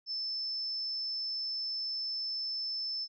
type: tone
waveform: sine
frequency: 5274 Hz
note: E8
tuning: in tune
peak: -33 dBFS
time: 0.06-3.08 s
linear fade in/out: 50 ms
effects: none